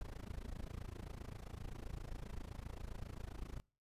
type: noise with amplitude modulation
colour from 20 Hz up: brown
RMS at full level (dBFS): -43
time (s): 0.01-3.6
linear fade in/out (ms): 0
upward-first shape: sine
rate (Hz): 27.6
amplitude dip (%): 95
effects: noise-tail reverb RT60 0.4 s tail -26 dB re dry + resampled to 32000 Hz